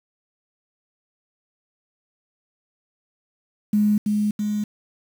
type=tone with echo; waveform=sine; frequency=209.3 Hz; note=G#3; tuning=14 cents sharp; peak=-15 dBFS; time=3.73-3.98 s; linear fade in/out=5 ms; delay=330 ms; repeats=2; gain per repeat=-3 dB; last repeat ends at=4.64 s; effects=7-bit